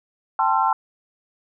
sine chord, A minor seventh, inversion third, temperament equal with one note detuned, 784 / 880 / 1046.5 / 1351.7 Hz, G5 / A5 / C6 / E6, 0 / 0 / 0 / +43 cents, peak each -23 / -20 / -22 / -24 dBFS, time 0.39-0.73 s, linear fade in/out 2 ms, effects none

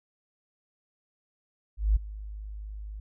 sine tone with ADSR envelope, 51.91 Hz, G#1, in tune, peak -17 dBFS, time 1.77-3 s, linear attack 190 ms, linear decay 10 ms, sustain -19 dB, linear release 5 ms, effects none

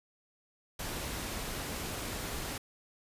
pink noise, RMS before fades -38 dBFS, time 0.79-2.58 s, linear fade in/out 5 ms, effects resampled to 32000 Hz

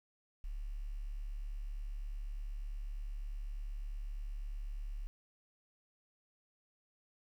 sine tone, 35.83 Hz, D1, 42 cents flat, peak -38 dBFS, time 0.44-5.07 s, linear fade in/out 0 ms, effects 11-bit

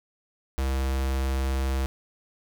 square tone with notch filter, 66.5 Hz, C2, 29 cents sharp, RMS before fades -26 dBFS, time 0.58-1.86 s, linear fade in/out 0 ms, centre 170 Hz, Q 2, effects 9-bit

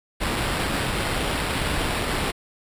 pink noise with sample-and-hold, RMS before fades -25 dBFS, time 0.2-2.32 s, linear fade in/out 20 ms, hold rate 6300 Hz, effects resampled to 32000 Hz

